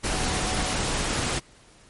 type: tone in noise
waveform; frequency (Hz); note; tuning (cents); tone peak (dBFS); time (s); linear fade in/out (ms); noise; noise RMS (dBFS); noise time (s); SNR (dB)
sine; 743; F#5; +7; -35; 0.12-0.76; 20; pink; -26; 0.03-1.4; -12
effects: pink hiss -54 dBFS RMS until 1.89 s + MP3 48 kbps